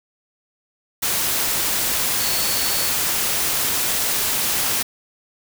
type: tone in noise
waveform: sine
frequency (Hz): 4435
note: C#8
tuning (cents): 0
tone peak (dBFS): -28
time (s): 2.19-2.9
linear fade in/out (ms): 10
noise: white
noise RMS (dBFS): -21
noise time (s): 1.02-4.83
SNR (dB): -10
effects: none